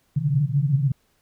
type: band-pass noise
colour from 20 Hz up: white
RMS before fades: -21 dBFS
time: 0.16-0.92 s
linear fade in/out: 5 ms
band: 130 to 150 Hz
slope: 96 dB/octave
effects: pink hiss -66 dBFS RMS until 1.21 s